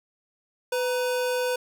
square tone pair together, 500 / 945 Hz, B4 / A#5, +21 / +23 cents, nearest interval major seventh, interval 1102 cents, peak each -25 / -34 dBFS, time 0.72-1.56 s, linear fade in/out 5 ms, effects none

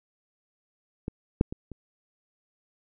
clicks, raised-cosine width 3 ms, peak -18 / -6 / -21 / -27 dBFS, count 4, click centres 1.081 / 1.411 / 1.525 / 1.717 s, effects none

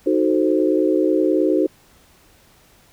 sine chord, D# diminished seventh, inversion none, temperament equal, 311.1 / 370 / 440 / 523.3 Hz, D#4 / F#4 / A4 / C5, 0 / 0 / 0 / 0 cents, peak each -18 / -19 / -23 / -22 dBFS, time 0.06-1.67 s, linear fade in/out 10 ms, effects pink hiss -53 dBFS RMS until 2.92 s

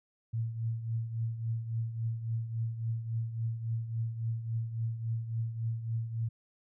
sine tone with tremolo, 114 Hz, A#2, 38 cents flat, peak -28 dBFS, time 0.33-6.29 s, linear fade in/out 10 ms, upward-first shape triangle, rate 3.6 Hz, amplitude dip 70%, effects none

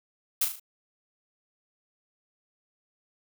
blue noise with echo, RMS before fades -24 dBFS, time 0.41-0.45 s, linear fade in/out 5 ms, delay 37 ms, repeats 4, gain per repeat -6 dB, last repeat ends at 0.598 s, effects none

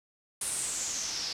white noise with low-pass filter sweep, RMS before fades -34 dBFS, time 0.41-1.33 s, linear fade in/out 5 ms, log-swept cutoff 9700 to 4900 Hz, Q 5.9, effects none

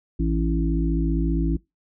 harmonic tone with a mistuned harmonic, 55 Hz, A1, in tune, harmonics 1 / 3 / 5 / 6, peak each -22 / -26 / -27 / -28 dBFS, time 0.19-1.57 s, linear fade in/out 10 ms, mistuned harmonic 1, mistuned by +25 cents, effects noise-tail reverb RT60 0.2 s tail -22 dB re dry

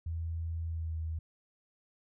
sine tone with pitch glide, 82.41 to 80.25 Hz, E2 to E2, 0 to -46 cents, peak -33 dBFS, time 0.06-1.19 s, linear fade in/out 5 ms, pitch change -46 cents, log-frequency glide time 0.67-0.97 s, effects none

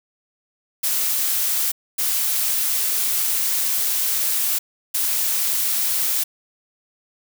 blue noise bursts at uneven times, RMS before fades -21 dBFS, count 3, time 0.83-1.72 / 1.98-4.59 / 4.94-6.24 s, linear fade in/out 10 ms, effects none

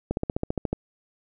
slowing click train, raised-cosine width 2 ms, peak -12 dBFS, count 10, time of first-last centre 0.11-0.73 s, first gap 61 ms, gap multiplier 1.03, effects none

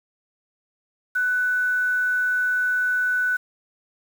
sine tone with quantisation, 1492 Hz, F#6, 14 cents sharp, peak -19 dBFS, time 1.15-3.37 s, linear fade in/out 10 ms, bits 7, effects none

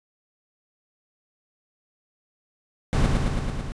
brown noise with echo, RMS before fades -20 dBFS, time 2.93-3.06 s, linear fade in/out 0 ms, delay 110 ms, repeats 6, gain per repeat -2 dB, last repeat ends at 3.72 s, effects resampled to 22050 Hz

